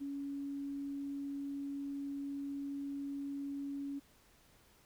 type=tone; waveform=sine; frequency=280.3 Hz; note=C#4; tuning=19 cents sharp; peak=-38 dBFS; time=0-4 s; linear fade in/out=20 ms; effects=pink hiss -66 dBFS RMS until 4.85 s